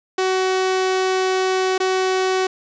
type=tone with dropouts; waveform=sawtooth; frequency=375.2 Hz; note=F#4; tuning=24 cents sharp; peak=-13 dBFS; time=0.18-2.47 s; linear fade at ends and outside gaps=5 ms; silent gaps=1.78-1.801 s; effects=resampled to 16000 Hz + 8-bit